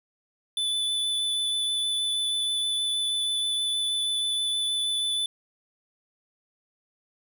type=tone with vibrato; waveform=square; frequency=3491 Hz; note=A7; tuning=14 cents flat; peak=-25 dBFS; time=0.57-5.26 s; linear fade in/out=2 ms; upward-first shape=sine; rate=6.3 Hz; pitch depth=9 cents each way; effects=none